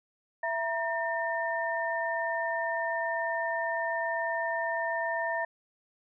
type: tone cluster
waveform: sine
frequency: 666 / 945 / 1807 Hz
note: E5 / A#5 / A6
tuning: +18 / +23 / +46 cents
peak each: -32 / -34 / -32 dBFS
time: 0.43-5.45 s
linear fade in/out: 5 ms
effects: none